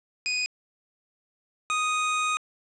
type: tone pair in turn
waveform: 25% pulse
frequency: 2489 / 1244.5 Hz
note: D#7 / D#6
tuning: 0 / 0 cents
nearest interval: octave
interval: 1200 cents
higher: first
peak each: -21 / -20 dBFS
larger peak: second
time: 0.26-0.46 / 1.7-2.37 s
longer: second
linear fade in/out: 0 ms
effects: resampled to 22050 Hz + 8-bit